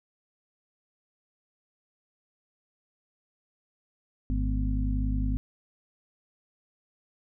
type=harmonic tone with a mistuned harmonic; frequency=50.9 Hz; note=G#1; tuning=34 cents flat; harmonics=1 / 2 / 3 / 4 / 5; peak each=-26 / -33 / -38 / -39 / -33 dBFS; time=4.3-5.37 s; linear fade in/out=0 ms; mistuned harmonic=4; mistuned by=+120 cents; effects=none

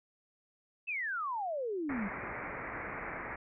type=exponential sweep; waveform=sine; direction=down; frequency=2688 to 184.6 Hz; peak=-33 dBFS; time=0.87-2.09 s; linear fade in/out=20 ms
type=low-pass noise; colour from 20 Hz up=white; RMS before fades=-41 dBFS; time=1.89-3.36 s; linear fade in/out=5 ms; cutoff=2300 Hz; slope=96 dB/octave
effects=none

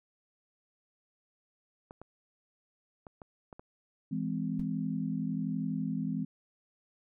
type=clicks; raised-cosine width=1 ms; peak=-32 dBFS; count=6; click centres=1.909 / 2.016 / 3.068 / 3.218 / 3.528 / 3.595 s
type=chord; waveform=sine; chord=E augmented; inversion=none; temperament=just; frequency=164.81 / 206 / 257.5 Hz; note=E3 / G#3 / B#3; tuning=0 / -14 / -28 cents; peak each=-35 dBFS; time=4.11-6.25 s; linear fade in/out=10 ms
type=noise with exponential decay; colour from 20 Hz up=brown; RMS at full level=-40 dBFS; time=4.59-4.68 s; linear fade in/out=5 ms; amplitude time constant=19 ms
effects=none

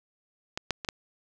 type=clicks; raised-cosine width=0.2 ms; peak=-14 / -9 / -18 / -10 dBFS; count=4; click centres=0.575 / 0.707 / 0.848 / 0.888 s; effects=none

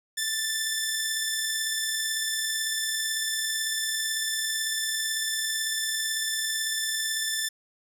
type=beating tone pair; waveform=10% pulse; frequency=1764 / 1782 Hz; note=A6 / A6; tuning=+4 / +22 cents; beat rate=18 Hz; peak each=-18 / -27 dBFS; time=0.17-7.49 s; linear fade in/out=10 ms; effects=none

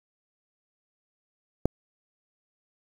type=click; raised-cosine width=2 ms; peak=-8 dBFS; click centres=1.656 s; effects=7-bit

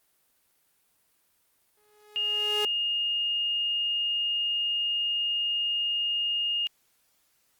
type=tone with exponential growth; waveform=sawtooth; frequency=420 Hz; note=G#4; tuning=19 cents sharp; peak=-24 dBFS; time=1.77-2.65 s; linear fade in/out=2 ms; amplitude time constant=190 ms
type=tone; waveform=sine; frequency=2840 Hz; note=F7; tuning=28 cents sharp; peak=-25 dBFS; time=2.16-6.67 s; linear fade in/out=0 ms
effects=white hiss -69 dBFS RMS until 7.59 s + Opus 32 kbps

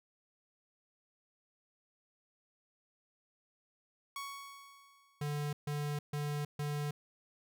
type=tone with exponential decay; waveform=sawtooth; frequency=1114 Hz; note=C#6; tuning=8 cents sharp; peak=-35 dBFS; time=4.16-5.5 s; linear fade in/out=2 ms; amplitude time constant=290 ms
type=tone bursts; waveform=square; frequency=146.83 Hz; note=D3; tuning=in tune; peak=-35 dBFS; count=4; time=5.21-6.91 s; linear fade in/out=5 ms; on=320 ms; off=140 ms
effects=none

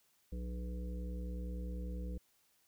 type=harmonic tone with a mistuned harmonic; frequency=60.5 Hz; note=B1; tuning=35 cents flat; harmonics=1 / 3 / 5 / 7 / 8; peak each=-39 / -46 / -53 / -58 / -53 dBFS; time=0.32-2.18 s; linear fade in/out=5 ms; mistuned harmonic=8; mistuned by=+35 cents; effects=white hiss -73 dBFS RMS until 2.67 s

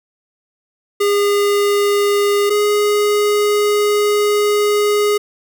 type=tone pair in turn; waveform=square; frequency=407.3 / 415.1 Hz; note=G#4 / G#4; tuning=-34 / -1 cents; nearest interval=unison; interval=33 cents; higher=second; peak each=-13 dBFS; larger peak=neither; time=1-2.5 / 2.5-5.18 s; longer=second; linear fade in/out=10 ms; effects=none

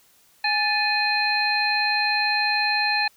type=harmonic tone with a mistuned harmonic; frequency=830.6 Hz; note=G#5; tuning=in tune; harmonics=1 / 2 / 3 / 5; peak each=-25 / -25 / -25 / -25 dBFS; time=0.44-3.08 s; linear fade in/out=5 ms; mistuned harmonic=2; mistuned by=+91 cents; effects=white hiss -58 dBFS RMS until 3.16 s

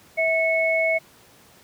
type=tone pair together; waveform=sine; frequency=650 / 2200 Hz; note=E5 / C#7; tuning=-24 / -14 cents; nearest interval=octave + major sixth; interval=2110 cents; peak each=-21 dBFS; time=0.17-0.99 s; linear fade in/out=20 ms; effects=pink hiss -52 dBFS RMS until 1.63 s + high-pass 100 Hz 12 dB/octave

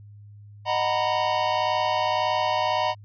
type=chord; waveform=square; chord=B major seventh; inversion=first; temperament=just; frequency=617.4 / 740.8 / 926 / 987.8 Hz; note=D#5 / F#5 / A#5 / B5; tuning=-14 / +2 / -12 / 0 cents; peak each=-28 dBFS; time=0.65-2.95 s; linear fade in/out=50 ms; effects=added 103 Hz sine -43 dBFS peak until 3.04 s + resampled to 11025 Hz

